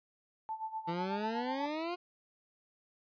sine tone with tremolo, 880 Hz, A5, in tune, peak -34 dBFS, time 0.49-1.66 s, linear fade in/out 0 ms, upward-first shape sine, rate 8.1 Hz, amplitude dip 80%
20% pulse exponential sweep, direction up, 164.81 to 360 Hz, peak -30 dBFS, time 0.87-1.96 s, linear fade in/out 20 ms
effects resampled to 11025 Hz

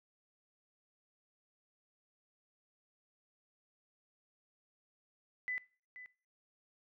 sine tone with echo, 2000 Hz, B6, 21 cents sharp, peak -35 dBFS, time 5.48-5.58 s, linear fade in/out 0 ms, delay 480 ms, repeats 1, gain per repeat -13 dB, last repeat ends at 6.06 s, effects noise-tail reverb RT60 0.4 s tail -21 dB re dry

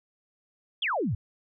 sine exponential sweep, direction down, 3520 to 86.9 Hz, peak -25 dBFS, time 0.82-1.15 s, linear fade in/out 5 ms, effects none

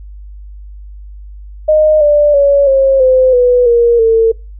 sine tone with pitch steps, 616 / 589.2 / 563.6 / 539.1 / 515.6 / 493.2 / 471.7 / 451.2 Hz, D#5 / D5 / C#5 / C#5 / C5 / B4 / A#4 / A4, -17 / +6 / +29 / -48 / -26 / -2 / +20 / +44 cents, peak -5 dBFS, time 1.68-4.32 s, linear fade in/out 10 ms, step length 330 ms, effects noise-tail reverb RT60 0.3 s tail -24 dB re dry + added 50 Hz sine -28 dBFS peak until 4.59 s

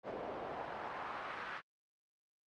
pink noise with band-pass filter sweep, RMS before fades -43 dBFS, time 0.03-1.62 s, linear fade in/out 50 ms, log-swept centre 520 to 1600 Hz, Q 1.6, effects low-pass 4000 Hz 12 dB/octave + Opus 48 kbps

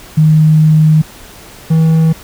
sine / triangle tone pair in turn, 155.56 / 160.95 Hz, D#3 / E3, 0 / -41 cents, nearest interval minor second, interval 59 cents, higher second, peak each -4 dBFS, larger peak neither, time 0.17-1.02 / 1.7-2.13 s, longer first, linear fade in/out 10 ms, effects pink hiss -35 dBFS RMS until 2.23 s

